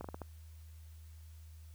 slowing click train, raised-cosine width 1 ms, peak -28 dBFS, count 5, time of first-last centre 0.01-0.217 s, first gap 34 ms, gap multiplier 1.29, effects added 79 Hz sine -50 dBFS peak until 1.74 s + white hiss -67 dBFS RMS until 1.74 s

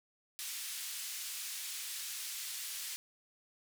white band-pass noise, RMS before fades -42 dBFS, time 0.39-2.96 s, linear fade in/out 0 ms, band 2200 to 12000 Hz, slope 12 dB/octave, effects none

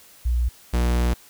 sine / 45% pulse tone pair in turn, 60 / 60 Hz, B1 / B1, -49 / -49 cents, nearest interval unison, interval 0 cents, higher neither, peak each -18 dBFS, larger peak neither, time 0.25-0.49 / 0.73-1.14 s, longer second, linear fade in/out 10 ms, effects white hiss -50 dBFS RMS until 1.29 s

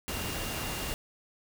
sine tone in noise, 2794 Hz, F7, in tune, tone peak -43 dBFS, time 0.08-0.94 s, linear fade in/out 0 ms, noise pink, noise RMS -35 dBFS, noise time 0.08-0.94 s, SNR -11 dB, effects none

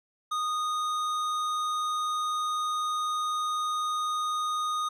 triangle tone with tanh clipping, 1236 Hz, D#6, 12 cents flat, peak -29 dBFS, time 0.31-4.89 s, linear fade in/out 10 ms, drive 18 dB, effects none

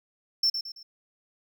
triangle tone with echo, 5380 Hz, E8, 34 cents sharp, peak -19 dBFS, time 0.43-0.5 s, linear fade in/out 5 ms, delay 110 ms, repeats 3, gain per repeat -8 dB, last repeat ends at 0.83 s, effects none

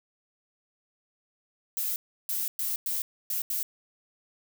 violet noise bursts at uneven times, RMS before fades -30 dBFS, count 6, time 1.77-1.96 / 2.29-2.48 / 2.59-2.76 / 2.86-3.02 / 3.3-3.42 / 3.5-3.63 s, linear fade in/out 2 ms, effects none

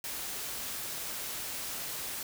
white noise, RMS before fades -38 dBFS, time 0.04-2.23 s, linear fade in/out 2 ms, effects none

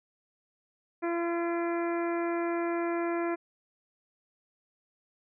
harmonic tone, 340.5 Hz, F4, 44 cents flat, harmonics 1 / 2 / 3 / 4 / 5 / 6 / 7, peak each -29 / -35 / -39 / -41 / -43 / -45 / -46 dBFS, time 1.02-3.36 s, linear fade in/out 20 ms, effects none

